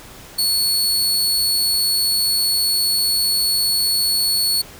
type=tone; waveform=sawtooth; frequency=4405 Hz; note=C#8; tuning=12 cents flat; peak=-13 dBFS; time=0.38-4.62 s; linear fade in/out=10 ms; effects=pink hiss -40 dBFS RMS until 4.79 s